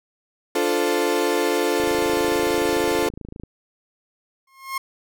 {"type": "chord", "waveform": "35% pulse", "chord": "D minor seventh", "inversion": "none", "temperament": "equal", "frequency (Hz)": [293.7, 349.2, 440, 523.3], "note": ["D4", "F4", "A4", "C5"], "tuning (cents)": [0, 0, 0, 0], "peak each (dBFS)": [-25, -22, -21, -25], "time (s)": [0.55, 3.09], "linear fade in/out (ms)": 5}
{"type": "click train", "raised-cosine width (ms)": 3, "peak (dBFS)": -23, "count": 45, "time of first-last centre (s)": [1.8, 3.436], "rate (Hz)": 26.9}
{"type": "tone with exponential growth", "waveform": "30% pulse", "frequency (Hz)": 1073, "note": "C6", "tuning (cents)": 43, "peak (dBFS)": -19, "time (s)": [4.47, 4.78], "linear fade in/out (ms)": 5, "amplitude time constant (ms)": 67}
{"effects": []}